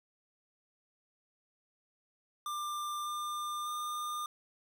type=tone with pitch steps; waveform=square; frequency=1191 / 1200 / 1209 Hz; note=D6 / D6 / D6; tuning=+24 / +37 / +50 cents; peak=-36 dBFS; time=2.46-4.26 s; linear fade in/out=2 ms; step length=600 ms; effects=11-bit